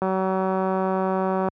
click train, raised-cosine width 1 ms, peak -11 dBFS, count 278, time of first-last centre 0.02-1.486 s, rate 189 Hz, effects high-pass 80 Hz 12 dB/octave

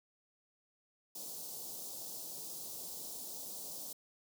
white band-stop noise, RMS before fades -45 dBFS, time 1.15-3.93 s, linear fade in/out 5 ms, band 820 to 4300 Hz, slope 24 dB/octave, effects high-pass 150 Hz 12 dB/octave

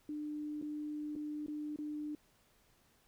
sine tone with dropouts, 299.5 Hz, D4, 34 cents sharp, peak -38 dBFS, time 0.09-2.15 s, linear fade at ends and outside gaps 2 ms, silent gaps 0.615-0.624 / 1.154-1.161 / 1.463-1.481 / 1.761-1.787 s, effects pink hiss -70 dBFS RMS until 3.07 s

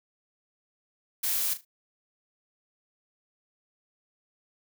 blue noise with echo, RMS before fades -28 dBFS, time 1.23-1.54 s, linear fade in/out 10 ms, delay 37 ms, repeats 3, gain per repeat -12 dB, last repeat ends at 1.651 s, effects none

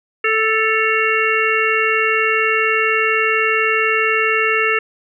harmonic tone with a mistuned harmonic, 440 Hz, A4, in tune, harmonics 1 / 3 / 4 / 5 / 6, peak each -20 / -20 / -20 / -20 / -20 dBFS, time 0.24-4.79 s, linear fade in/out 5 ms, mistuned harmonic 6, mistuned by +72 cents, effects none

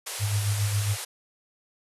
white band-pass noise, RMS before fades -35 dBFS, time 0.06-1.05 s, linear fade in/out 10 ms, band 390 to 12000 Hz, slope 48 dB/octave
sine tone with tremolo, 103 Hz, G#2, 14 cents flat, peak -21 dBFS, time 0.19-0.97 s, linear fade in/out 50 ms, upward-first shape sine, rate 7.3 Hz, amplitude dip 50%
effects resampled to 32000 Hz

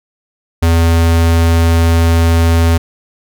square tone, 83.2 Hz, E2, 17 cents sharp, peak -8 dBFS, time 0.62-2.78 s, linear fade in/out 10 ms, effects none

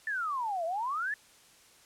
sine exponential two-way sweep, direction down then up, 1798 to 640 to 1798 Hz, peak -30 dBFS, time 0.07-1.14 s, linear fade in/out 2 ms, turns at 0.65 s, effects white hiss -59 dBFS RMS until 1.85 s + low-pass 10000 Hz 12 dB/octave

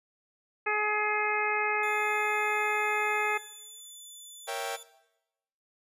harmonic tone, 422 Hz, G#4, 28 cents sharp, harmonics 1 / 2 / 3 / 4 / 5 / 6, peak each -33 / -33 / -33 / -33 / -33 / -33 dBFS, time 0.66-3.38 s, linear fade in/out 10 ms
15% pulse tone, 3495 Hz, A7, 12 cents flat, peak -39 dBFS, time 1.83-4.83 s, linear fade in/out 2 ms
sawtooth chord, A# diminished seventh, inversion none, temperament equal, 466.2 / 554.4 / 659.3 / 784 Hz, A#4 / C#5 / E5 / G5, 0 / 0 / 0 / 0 cents, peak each -35 / -35 / -35 / -32 dBFS, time 4.47-4.77 s, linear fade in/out 20 ms
effects noise-tail reverb RT60 0.9 s tail -17 dB re dry + resampled to 32000 Hz

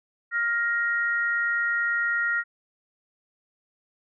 sine tone pair together, 1407 / 1878.1 Hz, F6 / A#6, +12 / +12 cents, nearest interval perfect fourth, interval 500 cents, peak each -25 dBFS, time 0.31-2.44 s, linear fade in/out 50 ms, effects none

